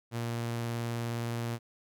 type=tone with vibrato; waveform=sawtooth; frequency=117.4 Hz; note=A#2; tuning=13 cents sharp; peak=-28 dBFS; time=0.11-1.59 s; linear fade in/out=50 ms; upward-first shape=sine; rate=19 Hz; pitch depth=12 cents each way; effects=none